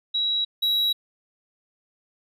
sine / triangle tone pair in turn, 3877 / 3877 Hz, B7 / B7, -33 / -33 cents, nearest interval unison, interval 0 cents, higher neither, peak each -21 / -18 dBFS, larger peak second, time 0.14-0.45 / 0.62-0.93 s, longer neither, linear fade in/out 10 ms, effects none

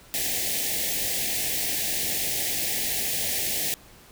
white band-stop noise, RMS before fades -27 dBFS, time 0.14-3.74 s, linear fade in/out 0 ms, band 830 to 1700 Hz, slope 96 dB/octave, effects pink hiss -51 dBFS RMS until 4.11 s

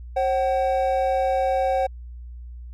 triangle tone pair together, 536 / 758 Hz, C5 / F#5, +42 / +42 cents, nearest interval tritone, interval 600 cents, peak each -20 dBFS, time 0.16-1.87 s, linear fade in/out 10 ms, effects added 60 Hz sine -35 dBFS peak until 2.73 s

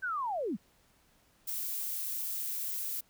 sine linear sweep, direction down, 1568 to 160 Hz, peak -31 dBFS, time 0.02-0.57 s, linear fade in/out 20 ms
violet noise, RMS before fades -36 dBFS, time 1.47-3.01 s, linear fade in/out 10 ms
effects pink hiss -67 dBFS RMS until 3.09 s

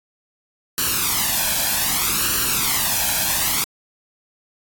white noise with flanger, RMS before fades -20 dBFS, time 0.78-3.64 s, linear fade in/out 0 ms, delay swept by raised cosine 0.69 to 1.24 ms, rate 0.64 Hz, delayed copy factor +0.7, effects AAC 64 kbps

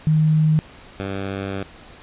sine / 10% pulse tone pair in turn, 155.56 / 97.63 Hz, D#3 / G2, 0 / -7 cents, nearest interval minor sixth, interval 807 cents, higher first, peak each -13 / -17 dBFS, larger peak first, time 0.07-0.59 / 1-1.63 s, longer second, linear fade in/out 0 ms, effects pink hiss -44 dBFS RMS until 2.02 s + resampled to 8000 Hz

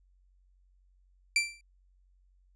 sawtooth tone with exponential decay, 2349 Hz, D7, in tune, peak -17 dBFS, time 1.36-1.61 s, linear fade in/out 2 ms, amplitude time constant 54 ms, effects added 46 Hz sine -62 dBFS peak until 2.55 s + resampled to 22050 Hz

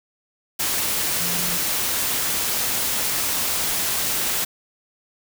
sine tone in noise, 174.61 Hz, F3, in tune, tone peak -32 dBFS, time 1.2-1.58 s, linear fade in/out 10 ms, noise white, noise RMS -23 dBFS, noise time 0.59-4.45 s, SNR -12 dB, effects none

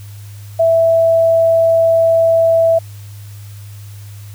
sine tone, 659.3 Hz, E5, in tune, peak -8 dBFS, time 0.59-2.79 s, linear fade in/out 10 ms, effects added 102 Hz sine -30 dBFS peak until 4.34 s + white hiss -44 dBFS RMS until 4.34 s

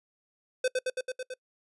square tone with echo, 510 Hz, C5, 44 cents flat, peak -24 dBFS, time 0.64-0.68 s, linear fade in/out 5 ms, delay 110 ms, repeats 6, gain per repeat -2 dB, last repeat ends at 1.34 s, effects noise-tail reverb RT60 0.1 s tail -24 dB re dry + resampled to 24000 Hz

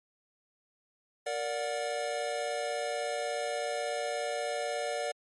square chord, Bb augmented, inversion none, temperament just, 466.2 / 582.7 / 728.4 Hz, Bb4 / D5 / F#5, 0 / -14 / -27 cents, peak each -38 / -35 / -37 dBFS, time 1.26-5.12 s, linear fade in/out 10 ms, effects MP3 48 kbps

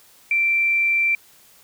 sine tone, 2349 Hz, D7, in tune, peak -16 dBFS, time 0.31-1.15 s, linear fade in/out 2 ms, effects white hiss -52 dBFS RMS until 1.63 s

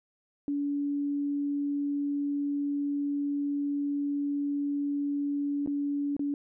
sine tone with dropouts, 285.9 Hz, D4, 46 cents flat, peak -27 dBFS, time 0.48-6.34 s, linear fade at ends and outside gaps 1 ms, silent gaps 5.662-5.674 / 6.166-6.194 s, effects none

